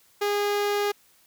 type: tone with notch filter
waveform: sawtooth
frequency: 410 Hz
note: G#4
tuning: 22 cents flat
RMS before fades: -25 dBFS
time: 0.21-0.92 s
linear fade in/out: 10 ms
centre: 8600 Hz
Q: 1.8
effects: white hiss -60 dBFS RMS until 1.26 s